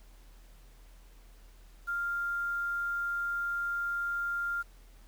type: tone with quantisation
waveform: sine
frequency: 1396.9 Hz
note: F6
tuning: in tune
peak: -30 dBFS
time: 1.87-4.63 s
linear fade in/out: 20 ms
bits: 9
effects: added 40 Hz sine -52 dBFS peak until 5.07 s + pink hiss -63 dBFS RMS until 5.07 s